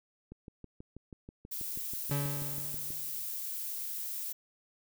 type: click train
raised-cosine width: 3 ms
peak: -33 dBFS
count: 17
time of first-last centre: 0.32-2.905 s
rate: 6.19 Hz
type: noise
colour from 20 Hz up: violet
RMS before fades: -38 dBFS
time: 1.51-4.33 s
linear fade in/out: 10 ms
type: tone with exponential decay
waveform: 40% pulse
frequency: 142.6 Hz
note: C#3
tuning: 49 cents sharp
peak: -28 dBFS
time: 2.11-3.31 s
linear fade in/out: 2 ms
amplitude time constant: 260 ms
effects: none